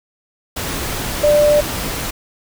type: tone in noise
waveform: sine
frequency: 592 Hz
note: D5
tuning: 14 cents sharp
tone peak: -9 dBFS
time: 1.23-1.61 s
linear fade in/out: 10 ms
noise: pink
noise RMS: -23 dBFS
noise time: 0.56-2.11 s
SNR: +11 dB
effects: none

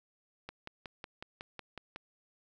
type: click train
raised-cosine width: 0.3 ms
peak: -26 dBFS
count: 9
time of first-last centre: 0.49-1.961 s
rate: 5.44 Hz
effects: none

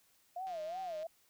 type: tone with vibrato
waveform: sine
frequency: 686 Hz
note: F5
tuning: 31 cents flat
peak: -38 dBFS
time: 0.36-1.07 s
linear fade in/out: 5 ms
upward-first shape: sine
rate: 2.8 Hz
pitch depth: 190 cents each way
type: click train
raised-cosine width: 0.2 ms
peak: -40 dBFS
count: 99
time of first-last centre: 0.47-1.03 s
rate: 175 Hz
effects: white hiss -70 dBFS RMS until 1.29 s

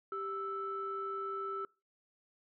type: tone pair together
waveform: sine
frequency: 392.6 / 1318.5 Hz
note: G4 / E6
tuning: +3 / 0 cents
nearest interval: octave + major sixth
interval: 2097 cents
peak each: -40 / -37 dBFS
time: 0.12-1.65 s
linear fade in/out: 2 ms
effects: noise-tail reverb RT60 0.3 s tail -25 dB re dry + tanh soft clip ceiling -28 dBFS

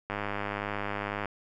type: click train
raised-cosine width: 0.5 ms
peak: -17 dBFS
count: 119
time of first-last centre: 0.1-1.257 s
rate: 102 Hz
effects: none

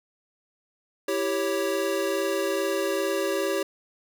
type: chord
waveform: square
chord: C# diminished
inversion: first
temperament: equal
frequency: 329.6 / 392 / 554.4 Hz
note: E4 / G4 / C#5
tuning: 0 / 0 / 0 cents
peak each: -32 / -28 / -29 dBFS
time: 1.08-3.63 s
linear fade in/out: 5 ms
effects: none

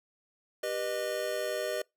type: chord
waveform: square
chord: G augmented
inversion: none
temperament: just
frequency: 392 / 490 / 612.5 Hz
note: G4 / B4 / D#5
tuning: 0 / -14 / -27 cents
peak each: -39 / -37 / -34 dBFS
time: 0.63-1.82 s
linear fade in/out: 5 ms
effects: noise-tail reverb RT60 0.2 s tail -25 dB re dry

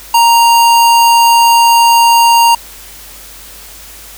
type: tone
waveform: square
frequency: 932.3 Hz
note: A#5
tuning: in tune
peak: -5 dBFS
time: 0.14-2.55 s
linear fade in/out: 5 ms
effects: added 50 Hz sine -39 dBFS peak until 4.17 s + white hiss -33 dBFS RMS until 4.17 s

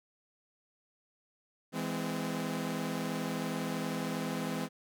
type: chord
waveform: sawtooth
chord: E augmented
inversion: none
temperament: equal with one note detuned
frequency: 164.81 / 207.7 / 257.1 Hz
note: E3 / G#3 / B#3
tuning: 0 / 0 / -30 cents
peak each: -34 / -34 / -33 dBFS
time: 1.72-4.69 s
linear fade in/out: 50 ms
effects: none

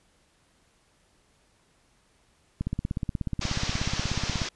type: click train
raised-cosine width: 5 ms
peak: -16 dBFS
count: 31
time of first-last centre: 2.61-4.417 s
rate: 16.6 Hz
type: low-pass noise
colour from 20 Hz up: white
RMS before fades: -34 dBFS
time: 3.41-4.49 s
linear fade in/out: 5 ms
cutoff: 6300 Hz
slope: 48 dB/octave
effects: pink hiss -65 dBFS RMS until 4.55 s + resampled to 24000 Hz

